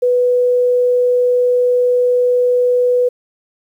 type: tone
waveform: sine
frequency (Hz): 493.9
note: B4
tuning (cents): 0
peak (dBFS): -10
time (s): 0.02-3.09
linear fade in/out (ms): 10
effects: 8-bit